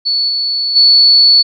sine tone with level steps, 4435 Hz, C#8, in tune, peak -11 / -13 / -4 dBFS, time 0.05-1.43 s, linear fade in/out 20 ms, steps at 0.28 / 0.75 s, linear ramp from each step 20 ms, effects none

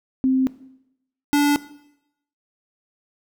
sine / square tone pair in turn, 261.6 / 289.8 Hz, C4 / D4, 0 / -23 cents, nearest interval major second, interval 177 cents, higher second, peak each -15 dBFS, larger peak neither, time 0.24-0.47 / 1.33-1.56 s, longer neither, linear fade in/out 0 ms, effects noise-tail reverb RT60 0.8 s tail -17 dB re dry

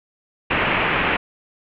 white low-pass noise, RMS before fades -20 dBFS, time 0.5-1.17 s, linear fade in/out 10 ms, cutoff 2800 Hz, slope 48 dB/octave, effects none

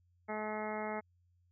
harmonic tone, 214 Hz, A3, 48 cents flat, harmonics 1 / 2 / 3 / 4 / 5 / 6 / 7 / 8 / 9 / 10, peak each -43 / -43 / -42 / -42 / -52 / -47 / -53 / -52 / -51 / -47 dBFS, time 0.28-1.01 s, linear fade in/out 20 ms, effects added 88 Hz sine -68 dBFS peak until 1.51 s

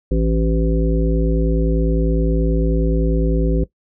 harmonic tone with a mistuned harmonic, 54.8 Hz, A1, 6 cents flat, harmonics 1 / 3 / 5 / 7 / 9, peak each -16 / -21 / -23 / -24 / -26 dBFS, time 0.11-3.64 s, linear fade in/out 5 ms, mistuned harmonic 9, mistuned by +34 cents, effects noise-tail reverb RT60 0.1 s tail -17 dB re dry

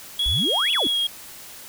triangle tone with vibrato, 3322 Hz, G#7, in tune, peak -18 dBFS, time 0.19-1.07 s, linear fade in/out 5 ms, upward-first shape sine, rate 2.1 Hz, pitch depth 31 cents each way
sine exponential two-way sweep, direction up then down, 51 to 3322 to 234.9 Hz, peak -23 dBFS, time 0.26-0.87 s, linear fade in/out 0 ms, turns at 0.72 s
effects tanh soft clip ceiling -10 dBFS + white hiss -41 dBFS RMS until 1.68 s

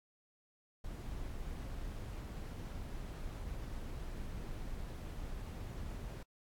brown noise, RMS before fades -43 dBFS, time 0.84-6.23 s, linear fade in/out 5 ms, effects AAC 64 kbps

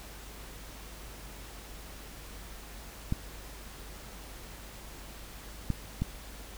clicks, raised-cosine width 5 ms, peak -16 dBFS, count 3, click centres 3.124 / 5.703 / 6.02 s, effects added 50 Hz sine -47 dBFS peak until 6.57 s + pink hiss -48 dBFS RMS until 6.57 s

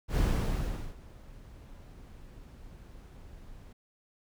brown noise with ADSR envelope, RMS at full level -25 dBFS, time 0.08-3.73 s, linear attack 89 ms, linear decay 780 ms, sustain -24 dB, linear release 8 ms, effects none

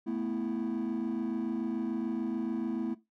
triangle chord, A suspended second, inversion none, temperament equal, 220 / 246.9 / 329.6 Hz, A3 / B3 / E4, 0 / 0 / 0 cents, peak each -32 dBFS, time 0.06-2.95 s, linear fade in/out 20 ms, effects noise-tail reverb RT60 0.2 s tail -17 dB re dry + tanh soft clip ceiling -24 dBFS

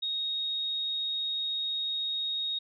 sine tone, 3746 Hz, A#7, 8 cents sharp, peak -29 dBFS, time 0.02-2.59 s, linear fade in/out 10 ms, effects none

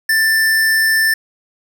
square tone, 1774 Hz, A6, 14 cents sharp, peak -12 dBFS, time 0.09-1.14 s, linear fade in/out 5 ms, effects 7-bit

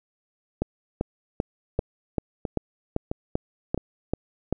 two click trains, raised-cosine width 2 ms, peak -10 / -14 dBFS, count 11 / 4, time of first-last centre 0.62-4.526 / 1.79-3.777 s, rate 2.56 / 1.51 Hz, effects none

